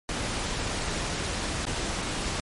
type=noise with dropouts; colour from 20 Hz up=pink; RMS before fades=-30 dBFS; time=0.09-2.4 s; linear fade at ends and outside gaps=0 ms; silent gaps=1.653-1.668 s; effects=low-pass 9000 Hz 12 dB/octave + MP3 48 kbps